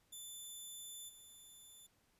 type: tone with level steps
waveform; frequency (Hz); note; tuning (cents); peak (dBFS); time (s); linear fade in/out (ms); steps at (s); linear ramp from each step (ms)
10% pulse; 3518; A7; -1; -40 / -49; 0.12-1.87; 10; 1.08; 20
effects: pink hiss -75 dBFS RMS until 2.19 s + resampled to 32000 Hz